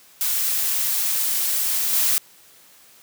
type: noise with level steps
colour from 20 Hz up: blue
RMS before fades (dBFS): -22 / -19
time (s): 0.21-2.18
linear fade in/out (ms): 0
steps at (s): 1.93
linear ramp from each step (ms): 2
effects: white hiss -51 dBFS RMS until 3.02 s + high-pass 100 Hz 12 dB/octave